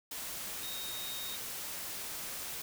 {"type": "tone in noise", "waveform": "sine", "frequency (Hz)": 3729, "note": "A#7", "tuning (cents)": 0, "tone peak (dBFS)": -42, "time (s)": [0.63, 1.36], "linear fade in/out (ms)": 5, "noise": "white", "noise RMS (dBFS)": -41, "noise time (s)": [0.11, 2.62], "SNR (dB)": -4, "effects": []}